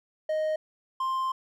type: tone pair in turn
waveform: triangle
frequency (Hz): 622.3 / 1049.5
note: D#5 / C6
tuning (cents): 0 / +5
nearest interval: major sixth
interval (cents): 905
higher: second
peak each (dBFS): -23 / -24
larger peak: first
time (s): 0.29-0.56 / 1-1.32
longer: second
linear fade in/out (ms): 5
effects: none